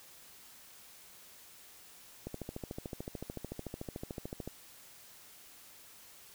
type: click train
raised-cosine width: 2 ms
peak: -26 dBFS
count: 31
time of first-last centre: 2.27-4.476 s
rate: 13.6 Hz
effects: white hiss -56 dBFS RMS until 6.34 s